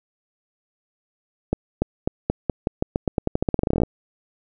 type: accelerating click train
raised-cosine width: 2 ms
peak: -6 dBFS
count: 25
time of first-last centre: 1.53-3.834 s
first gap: 290 ms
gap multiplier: 0.88
effects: none